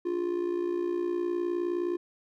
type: tone with amplitude modulation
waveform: triangle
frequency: 350.1 Hz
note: F4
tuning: 4 cents sharp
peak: -22 dBFS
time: 0.05-1.97 s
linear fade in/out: 10 ms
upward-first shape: sine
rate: 59.5 Hz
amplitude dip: 70%
effects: none